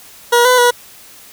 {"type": "tone with pitch steps", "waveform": "20% pulse", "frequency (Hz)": [478.5, 502, 485.4], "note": ["A#4", "B4", "B4"], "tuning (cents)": [45, 28, -30], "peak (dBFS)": -3, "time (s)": [0.32, 0.71], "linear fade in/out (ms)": 10, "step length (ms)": 130, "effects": ["white hiss -40 dBFS RMS until 1.32 s"]}